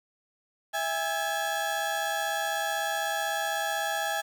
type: tone cluster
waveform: 35% pulse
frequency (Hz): 656 / 814 / 1704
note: E5 / G#5 / G#6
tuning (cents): -9 / -35 / +44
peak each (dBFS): -32 / -29 / -31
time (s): 0.73-4.22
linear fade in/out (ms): 20
effects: 9-bit

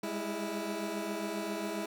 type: tone cluster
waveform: 20% pulse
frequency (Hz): 200.2 / 207.6 / 328.8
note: G3 / G#3 / E4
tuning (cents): +37 / 0 / -4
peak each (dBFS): -37 / -34 / -32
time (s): 0.03-1.86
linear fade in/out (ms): 5
effects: none

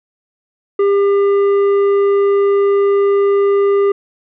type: tone with tanh clipping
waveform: sine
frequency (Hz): 400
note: G4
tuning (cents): +35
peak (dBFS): -11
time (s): 0.79-3.92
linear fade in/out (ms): 5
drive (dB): 8
effects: none

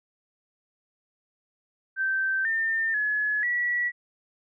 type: tone with pitch steps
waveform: sine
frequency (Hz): 1555 / 1805 / 1700 / 1939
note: G6 / A6 / G#6 / B6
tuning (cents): -14 / +44 / +40 / -32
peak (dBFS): -23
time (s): 1.96-3.92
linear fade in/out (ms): 50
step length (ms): 490
effects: none

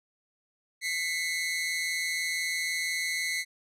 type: tone pair together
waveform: sawtooth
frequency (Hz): 2010 / 2176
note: B6 / C#7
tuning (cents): +30 / -33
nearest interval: minor second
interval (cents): 137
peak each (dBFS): -27 / -29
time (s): 0.81-3.45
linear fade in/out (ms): 50
effects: low-pass 12000 Hz 12 dB/octave

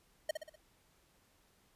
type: tone with echo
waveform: square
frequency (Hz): 622.3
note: D#5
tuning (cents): 0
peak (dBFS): -31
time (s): 0.29-0.31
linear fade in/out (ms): 5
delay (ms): 62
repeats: 4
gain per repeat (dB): -6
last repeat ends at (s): 0.558
effects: pink hiss -70 dBFS RMS until 1.75 s + resampled to 32000 Hz

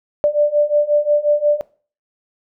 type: beating tone pair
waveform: sine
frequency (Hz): 587.3 / 592.9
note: D5 / D5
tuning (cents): 0 / +16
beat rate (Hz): 5.6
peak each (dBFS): -16 / -15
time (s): 0.24-1.61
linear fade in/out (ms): 0
effects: noise-tail reverb RT60 0.4 s tail -20 dB re dry

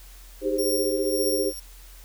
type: chord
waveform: sine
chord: Ab major seventh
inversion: second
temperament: equal with one note detuned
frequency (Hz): 311.1 / 392 / 407 / 523.3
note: Eb4 / G4 / Ab4 / C5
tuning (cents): 0 / 0 / -35 / 0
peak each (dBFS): -29 / -27 / -29 / -27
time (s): 0.41-1.53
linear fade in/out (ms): 50
type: tone with tremolo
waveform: 5% pulse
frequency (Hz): 5570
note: F8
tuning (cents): -5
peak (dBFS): -19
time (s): 0.58-1.6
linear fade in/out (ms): 10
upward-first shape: triangle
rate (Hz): 1.8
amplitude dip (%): 75
effects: added 43 Hz sine -44 dBFS peak until 2.04 s + white hiss -51 dBFS RMS until 2.04 s

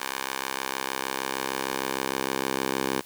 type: tone with high-pass filter sweep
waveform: 10% pulse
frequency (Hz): 66.5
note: C2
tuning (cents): +29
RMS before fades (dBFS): -30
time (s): 0-3.01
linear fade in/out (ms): 5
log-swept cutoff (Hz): 950 to 340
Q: 0.78
effects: white hiss -49 dBFS RMS until 3.05 s

